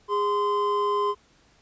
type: tone pair together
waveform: triangle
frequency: 410.3 / 1034 Hz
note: G#4 / C6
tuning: -21 / -21 cents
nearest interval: octave + major third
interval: 1600 cents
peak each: -23 / -22 dBFS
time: 0.08-1.15 s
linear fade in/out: 50 ms
effects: pink hiss -60 dBFS RMS until 1.61 s + resampled to 16000 Hz